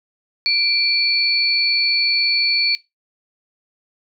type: tone pair together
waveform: sine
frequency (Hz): 2349 / 4437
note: D7 / C#8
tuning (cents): 0 / +1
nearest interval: major seventh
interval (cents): 1101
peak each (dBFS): -21 / -15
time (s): 0.46-2.75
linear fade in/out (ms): 0
effects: noise-tail reverb RT60 0.2 s tail -20 dB re dry